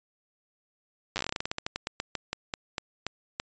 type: slowing click train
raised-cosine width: 0.2 ms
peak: -13 dBFS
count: 25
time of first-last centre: 1.16-3.399 s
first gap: 9 ms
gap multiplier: 1.17
effects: resampled to 16000 Hz